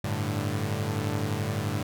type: chord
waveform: sawtooth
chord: G suspended second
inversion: none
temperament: equal with one note detuned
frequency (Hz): 98.34 / 110 / 146.83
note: G2 / A2 / D3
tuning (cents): +6 / 0 / 0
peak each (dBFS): -27 / -27 / -29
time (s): 0.04-1.83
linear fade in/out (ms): 5
effects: none